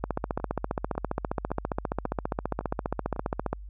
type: two click trains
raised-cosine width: 1 ms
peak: -13 / -24 dBFS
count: 53 / 6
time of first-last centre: 0.04-3.53 / 0.4-3.162 s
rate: 14.9 / 1.81 Hz
effects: added 50 Hz sine -39 dBFS peak until 3.69 s